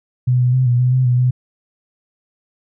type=tone with pitch steps; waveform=sine; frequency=125.3 / 124.4 / 129.1 / 121.8 / 125.7 / 128.9 / 123.5 / 125.9 Hz; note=B2 / B2 / C3 / B2 / B2 / C3 / B2 / B2; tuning=+25 / +13 / -23 / -24 / +31 / -26 / 0 / +34 cents; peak=-11 dBFS; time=0.27-1.31 s; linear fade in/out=10 ms; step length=130 ms; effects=none